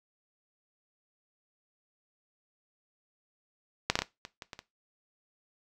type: clicks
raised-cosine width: 0.2 ms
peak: -6 / -8 / -9 / -13 / -23 / -24 / -23 / -25 dBFS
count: 8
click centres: 3.9 / 3.955 / 3.99 / 4.02 / 4.251 / 4.422 / 4.532 / 4.591 s
effects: noise-tail reverb RT60 0.2 s tail -17 dB re dry